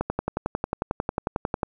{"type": "click train", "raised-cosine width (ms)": 1, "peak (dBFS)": -10, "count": 19, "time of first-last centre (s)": [0.01, 1.632], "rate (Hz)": 11.1, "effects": []}